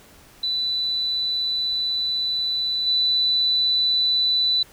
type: tone with level steps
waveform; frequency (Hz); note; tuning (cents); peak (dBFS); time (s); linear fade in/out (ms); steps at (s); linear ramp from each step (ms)
sine; 3982; B7; +14; -21 / -17; 0.43-4.63; 5; 2.86; 20
effects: pink hiss -50 dBFS RMS until 4.72 s